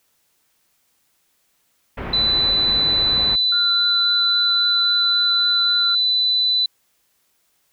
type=low-pass noise; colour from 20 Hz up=pink; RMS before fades=-29 dBFS; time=1.97-3.36 s; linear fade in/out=10 ms; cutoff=2400 Hz; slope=24 dB/octave
type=tone; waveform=sine; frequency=3995 Hz; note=B7; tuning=19 cents sharp; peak=-15 dBFS; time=2.13-6.66 s; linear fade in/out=5 ms
type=tone with vibrato; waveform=sine; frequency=1398 Hz; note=F6; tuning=1 cent sharp; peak=-24 dBFS; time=3.52-5.95 s; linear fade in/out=5 ms; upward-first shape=sine; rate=3.7 Hz; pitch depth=14 cents each way
effects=white hiss -65 dBFS RMS until 7.72 s